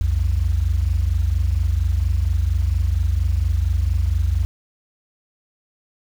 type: tone pair together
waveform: sine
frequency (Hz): 61.6 / 85.91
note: B1 / F2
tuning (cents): -4 / -28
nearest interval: tritone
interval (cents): 576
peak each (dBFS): -18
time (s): 0.01-4.45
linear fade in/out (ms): 0
effects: tanh soft clip ceiling -10 dBFS + 7-bit